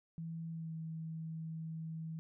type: tone with pitch glide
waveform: sine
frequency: 164.2 to 161.1 Hz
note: E3 to E3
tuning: -6 to -39 cents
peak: -40 dBFS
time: 0.18-2.19 s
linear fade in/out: 0 ms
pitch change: -33 cents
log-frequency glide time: 0.51-0.73 s
effects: none